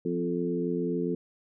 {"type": "harmonic tone with a mistuned harmonic", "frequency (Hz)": 87.31, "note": "F2", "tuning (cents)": 0, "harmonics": [2, 3, 4, 5], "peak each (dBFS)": [-32, -32, -32, -32], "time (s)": [0.05, 1.15], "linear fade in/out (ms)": 5, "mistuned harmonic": 3, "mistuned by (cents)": -20, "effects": []}